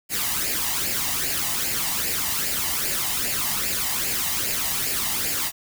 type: noise with flanger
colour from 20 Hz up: white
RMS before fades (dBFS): -25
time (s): 0.09-5.52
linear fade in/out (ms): 50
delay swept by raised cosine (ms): 0.41 to 1.06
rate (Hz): 2.5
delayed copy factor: +0.6
effects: none